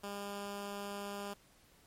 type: tone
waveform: 10% pulse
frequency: 201.7 Hz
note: G3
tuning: 50 cents sharp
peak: -32 dBFS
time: 0.03-1.34 s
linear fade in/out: 10 ms
effects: pink hiss -65 dBFS RMS until 1.86 s + MP3 64 kbps